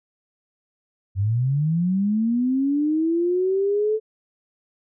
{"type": "linear sweep", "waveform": "sine", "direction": "up", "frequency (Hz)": [92.5, 440], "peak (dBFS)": -18, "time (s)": [1.15, 4], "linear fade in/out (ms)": 50, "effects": []}